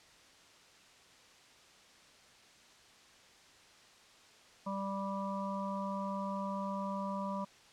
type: harmonic tone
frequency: 196.1 Hz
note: G3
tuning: 1 cent sharp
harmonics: 1 / 3 / 5 / 6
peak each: -38 / -42 / -40 / -45 dBFS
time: 4.66-7.45 s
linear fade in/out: 10 ms
effects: white hiss -60 dBFS RMS until 7.72 s + low-pass 6000 Hz 12 dB/octave